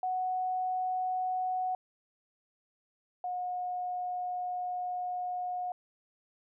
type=tone pair in turn; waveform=sine; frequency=740 / 723.5 Hz; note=F#5 / F#5; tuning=0 / -39 cents; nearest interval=unison; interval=39 cents; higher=first; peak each=-29 / -32 dBFS; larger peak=first; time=0.03-1.75 / 3.24-5.72 s; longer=second; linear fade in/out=2 ms; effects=none